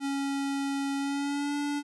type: tone with pitch glide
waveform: square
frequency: 277.2 to 289 Hz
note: C#4 to D4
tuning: 0 to -28 cents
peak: -29 dBFS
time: 0-1.83 s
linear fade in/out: 50 ms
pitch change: +72 cents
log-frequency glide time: 0.97-1.56 s
effects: resampled to 24000 Hz